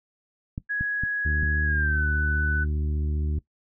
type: clicks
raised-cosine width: 5 ms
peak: -18 dBFS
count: 4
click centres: 0.579 / 0.81 / 1.036 / 1.432 s
type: tone with pitch glide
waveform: sine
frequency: 1668 to 1494.6 Hz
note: G#6 to F#6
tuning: +7 to +17 cents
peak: -24 dBFS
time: 0.69-2.65 s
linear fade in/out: 20 ms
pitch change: -190 cents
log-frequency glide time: 1.64-2.06 s
type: harmonic tone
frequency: 75.1 Hz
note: D2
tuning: 39 cents sharp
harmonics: 1 / 2 / 3 / 4 / 5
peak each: -24 / -34 / -39 / -41 / -43 dBFS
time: 1.25-3.39 s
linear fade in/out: 5 ms
effects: noise-tail reverb RT60 0.1 s tail -18 dB re dry